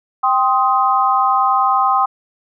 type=chord; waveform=sine; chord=C minor; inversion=second; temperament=just; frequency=784.9 / 1046.5 / 1255.8 Hz; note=G5 / C6 / Eb6; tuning=+2 / 0 / +16 cents; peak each=-16 dBFS; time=0.23-2.06 s; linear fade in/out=10 ms; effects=none